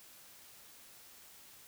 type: silence
effects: white hiss -57 dBFS RMS until 1.67 s